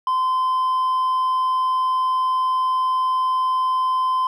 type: tone with hard clipping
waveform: sine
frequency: 1030 Hz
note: C6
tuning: 28 cents flat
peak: -18 dBFS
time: 0.07-4.27 s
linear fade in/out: 2 ms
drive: 2 dB
effects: none